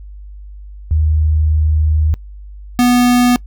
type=tone pair in turn; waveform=sine / square; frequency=77.3 / 245.4 Hz; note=D#2 / B3; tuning=-11 / -11 cents; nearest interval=octave + minor sixth; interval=2000 cents; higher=second; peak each=-10 / -9 dBFS; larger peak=second; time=0.91-2.14 / 2.79-3.36 s; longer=first; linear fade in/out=0 ms; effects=noise-tail reverb RT60 0.1 s tail -23 dB re dry + added 50 Hz sine -30 dBFS peak until 3.46 s